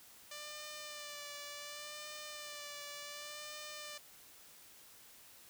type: tone with vibrato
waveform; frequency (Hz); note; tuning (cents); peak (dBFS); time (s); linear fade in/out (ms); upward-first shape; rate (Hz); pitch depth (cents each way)
5% pulse; 591; D5; +11; -34; 0.31-3.98; 5; sine; 0.68; 31
effects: white hiss -59 dBFS RMS until 5.49 s